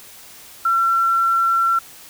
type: tone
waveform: sine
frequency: 1355 Hz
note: E6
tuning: 47 cents sharp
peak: -14 dBFS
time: 0.65-1.79 s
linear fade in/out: 5 ms
effects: white hiss -42 dBFS RMS until 2.09 s